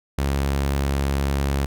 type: tone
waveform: sawtooth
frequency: 69.3 Hz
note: C#2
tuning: in tune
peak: -16 dBFS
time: 0.18-1.66 s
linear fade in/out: 5 ms
effects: none